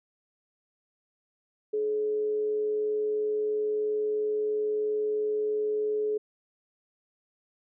sine tone with amplitude modulation, 424.5 Hz, G#4, 38 cents sharp, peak -24 dBFS, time 1.73-6.18 s, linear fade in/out 10 ms, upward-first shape sine, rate 123 Hz, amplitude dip 25%, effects none

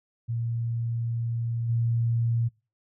sine tone with level steps, 116.54 Hz, A#2, in tune, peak -26 / -22 dBFS, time 0.28-2.49 s, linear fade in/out 20 ms, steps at 1.68 s, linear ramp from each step 20 ms, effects noise-tail reverb RT60 0.3 s tail -24 dB re dry

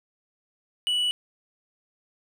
sine tone with hard clipping, 2950 Hz, F#7, 6 cents flat, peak -23 dBFS, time 0.87-1.11 s, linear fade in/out 0 ms, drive 3 dB, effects none

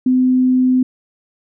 sine tone, 255.2 Hz, C4, 43 cents flat, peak -10 dBFS, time 0.06-0.83 s, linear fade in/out 5 ms, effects none

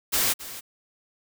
white noise with echo, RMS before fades -23 dBFS, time 0.12-0.34 s, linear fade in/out 20 ms, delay 270 ms, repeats 1, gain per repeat -15 dB, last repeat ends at 0.61 s, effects none

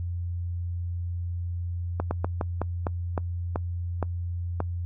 slowing click train, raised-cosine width 1 ms, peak -13 dBFS, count 10, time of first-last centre 2-4.604 s, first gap 110 ms, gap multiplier 1.23, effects noise-tail reverb RT60 0.1 s tail -25 dB re dry + added 87 Hz sine -28 dBFS peak until 4.85 s

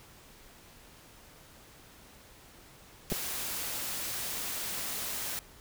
white noise, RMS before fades -36 dBFS, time 3.1-5.39 s, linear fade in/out 0 ms
clicks, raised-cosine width 2 ms, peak -20 / -19 dBFS, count 2, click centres 3.119 / 3.124 s
effects pink hiss -55 dBFS RMS until 5.6 s

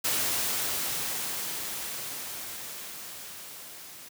white noise with level ramp, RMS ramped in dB -27 to -46 dBFS, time 0.04-4.09 s, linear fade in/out 10 ms, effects high-pass 80 Hz 12 dB/octave

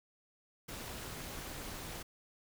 pink noise with amplitude modulation, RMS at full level -42 dBFS, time 0.68-2.03 s, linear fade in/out 10 ms, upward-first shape sine, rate 277 Hz, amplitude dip 55%, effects none

